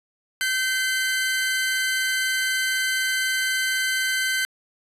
sawtooth tone pair together, 1545 / 2052 Hz, G6 / C7, -26 / -34 cents, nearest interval perfect fourth, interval 492 cents, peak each -19 / -24 dBFS, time 0.41-4.45 s, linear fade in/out 0 ms, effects resampled to 32000 Hz + 9-bit

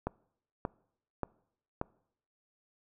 click train, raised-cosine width 1 ms, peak -18 dBFS, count 4, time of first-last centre 0.07-1.814 s, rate 1.72 Hz, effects noise-tail reverb RT60 0.7 s tail -24 dB re dry

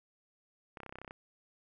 clicks, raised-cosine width 0.5 ms, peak -30 dBFS, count 12, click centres 0.772 / 0.803 / 0.833 / 0.863 / 0.894 / 0.925 / 0.956 / 0.986 / 1.016 / 1.047 / 1.078 / 1.109 s, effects none

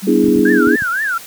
sine tone, 195 Hz, G3, 9 cents flat, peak -19 dBFS, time 0.02-0.6 s, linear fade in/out 20 ms
sine chord, E dominant seventh, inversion second, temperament equal, 246.9 / 293.7 / 329.6 / 415.3 Hz, B3 / D4 / E4 / G#4, 0 / 0 / 0 / 0 cents, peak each -15 dBFS, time 0.07-0.76 s, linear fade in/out 5 ms
clicks, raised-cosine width 5 ms, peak -15 dBFS, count 6, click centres 0.242 / 0.282 / 0.358 / 0.39 / 0.671 / 0.821 s
sine tone with vibrato, 1555 Hz, G6, 14 cents flat, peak -15 dBFS, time 0.45-1.18 s, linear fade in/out 5 ms, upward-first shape triangle, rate 3.9 Hz, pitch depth 270 cents each way
effects white hiss -35 dBFS RMS until 1.26 s + high-pass 80 Hz 12 dB/octave

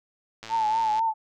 click train, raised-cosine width 0.2 ms, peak -22 dBFS, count 64, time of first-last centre 0.43-0.992 s, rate 112 Hz
sine tone with vibrato, 880 Hz, A5, in tune, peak -21 dBFS, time 0.49-1.14 s, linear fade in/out 50 ms, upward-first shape triangle, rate 4.1 Hz, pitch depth 72 cents each way
effects none

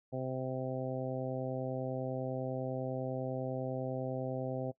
harmonic tone, 130 Hz, C3, 11 cents flat, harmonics 1 / 2 / 3 / 4 / 5 / 6, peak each -39 / -41 / -44 / -40 / -42 / -47 dBFS, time 0.12-4.72 s, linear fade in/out 20 ms, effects noise-tail reverb RT60 0.1 s tail -20 dB re dry

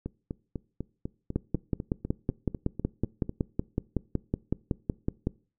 two click trains, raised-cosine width 3 ms, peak -20 / -13 dBFS, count 14 / 22, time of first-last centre 0.06-3.294 / 1.36-5.271 s, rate 4.02 / 5.37 Hz, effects noise-tail reverb RT60 0.4 s tail -23 dB re dry

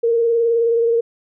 sine tone with vibrato, 463.8 Hz, A#4, 9 cents flat, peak -13 dBFS, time 0.03-1.01 s, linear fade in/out 10 ms, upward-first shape sine, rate 19 Hz, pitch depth 29 cents each way, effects none

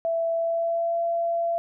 sine tone with pitch glide, 664 to 677.6 Hz, E5 to E5, +12 to +48 cents, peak -22 dBFS, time 0.05-1.58 s, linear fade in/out 0 ms, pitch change +36 cents, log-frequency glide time 0.33-0.99 s, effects none

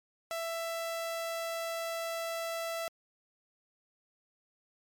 sawtooth tone, 664 Hz, E5, 12 cents sharp, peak -30 dBFS, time 0.31-2.88 s, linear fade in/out 0 ms, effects MP3 96 kbps

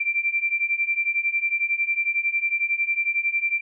sine beating tone pair, 2349 / 2360 Hz, D7 / D7, 0 / +8 cents, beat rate 11 Hz, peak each -25 / -23 dBFS, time 0-3.61 s, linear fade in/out 10 ms, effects none

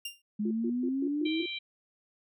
sawtooth tone with exponential decay, 2794 Hz, F7, in tune, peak -29 dBFS, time 0.05-0.22 s, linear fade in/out 5 ms, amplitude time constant 35 ms
sine exponential sweep, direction up, 207.7 to 332.5 Hz, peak -28 dBFS, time 0.39-1.43 s, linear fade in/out 10 ms
sine tone bursts, 349.2 Hz, F4, in tune, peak -32 dBFS, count 6, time 0.45-1.46 s, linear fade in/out 5 ms, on 60 ms, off 130 ms
harmonic tone, 784 Hz, G5, in tune, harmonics 3 / 4 / 5, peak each -38 / -39 / -40 dBFS, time 1.25-1.59 s, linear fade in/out 10 ms
effects none

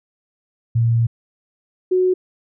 sine tone pair in turn, 116 / 368.3 Hz, A#2 / F#4, -8 / -8 cents, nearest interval octave + minor sixth, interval 2000 cents, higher second, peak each -13 dBFS, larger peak neither, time 0.75-1.07 / 1.91-2.14 s, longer first, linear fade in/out 10 ms, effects none

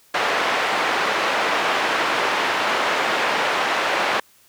pink band-pass noise, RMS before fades -21 dBFS, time 0.14-4.2 s, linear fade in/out 5 ms, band 600 to 2600 Hz, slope 12 dB/octave, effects white hiss -55 dBFS RMS until 4.48 s

